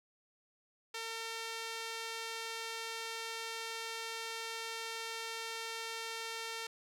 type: tone with band-pass filter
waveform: sawtooth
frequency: 453.6 Hz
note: A#4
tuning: 47 cents flat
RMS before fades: -42 dBFS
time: 0.94-6.67 s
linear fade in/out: 5 ms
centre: 4000 Hz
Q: 0.62
effects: none